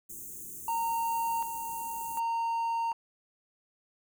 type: band-stop noise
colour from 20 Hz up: white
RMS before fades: -43 dBFS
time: 0.09-2.2 s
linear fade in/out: 10 ms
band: 420 to 6300 Hz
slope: 96 dB/octave
type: tone with tremolo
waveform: triangle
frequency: 921 Hz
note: A#5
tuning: 21 cents flat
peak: -26 dBFS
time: 0.68-2.93 s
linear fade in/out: 2 ms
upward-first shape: square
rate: 0.67 Hz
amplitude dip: 55%
effects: none